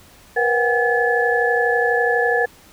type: tone cluster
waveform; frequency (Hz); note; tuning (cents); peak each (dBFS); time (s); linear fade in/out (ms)
sine; 475.9 / 508 / 734 / 794 / 1719; A#4 / B4 / F#5 / G5 / A6; +36 / +49 / -14 / +22 / -41; -19 / -28 / -23 / -26 / -19; 0.36-2.46; 10
effects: pink hiss -48 dBFS RMS until 2.72 s